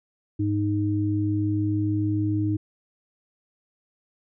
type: tone pair together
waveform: sine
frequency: 103.45 / 310 Hz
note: G#2 / D#4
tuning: -6 / -6 cents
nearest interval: octave + perfect fifth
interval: 1900 cents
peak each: -24 dBFS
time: 0.39-2.57 s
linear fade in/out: 10 ms
effects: none